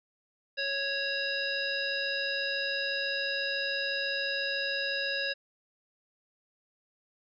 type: harmonic tone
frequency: 553 Hz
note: C#5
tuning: 4 cents flat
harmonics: 1 / 3 / 5 / 7 / 9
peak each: -37 / -33 / -36 / -37 / -37 dBFS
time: 0.57-5.34 s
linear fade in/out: 20 ms
effects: none